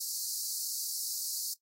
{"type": "high-pass noise", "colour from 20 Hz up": "pink", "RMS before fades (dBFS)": -36, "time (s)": [0, 1.54], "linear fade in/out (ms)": 10, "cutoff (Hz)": 4300, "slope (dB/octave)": 96, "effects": ["noise-tail reverb RT60 0.1 s tail -17 dB re dry", "AAC 48 kbps"]}